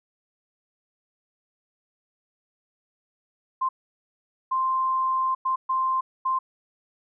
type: tone bursts at uneven times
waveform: sine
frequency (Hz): 1046.5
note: C6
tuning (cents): 0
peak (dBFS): -21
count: 5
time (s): 3.61-3.69 / 4.51-5.35 / 5.45-5.56 / 5.69-6.01 / 6.25-6.39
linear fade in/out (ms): 10
effects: none